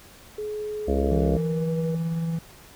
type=tone with pitch glide; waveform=sine; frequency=423.3 to 483.4 Hz; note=G#4 to B4; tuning=+33 to -37 cents; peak=-28 dBFS; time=0.38-1.95 s; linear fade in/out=5 ms; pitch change=+230 cents; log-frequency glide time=0.96-1.69 s
type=harmonic tone; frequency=68.5 Hz; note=C#2; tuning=20 cents flat; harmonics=1 / 3 / 4 / 5 / 6 / 7 / 8 / 9 / 10; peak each=-24 / -29 / -30 / -31 / -32 / -32 / -33 / -34 / -34 dBFS; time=0.87-1.38 s; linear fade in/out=20 ms
type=tone with tremolo; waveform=triangle; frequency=165.1 Hz; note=E3; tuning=3 cents sharp; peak=-21 dBFS; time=1.11-2.39 s; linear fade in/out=5 ms; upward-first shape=sine; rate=18 Hz; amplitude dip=25%
effects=pink hiss -49 dBFS RMS until 2.75 s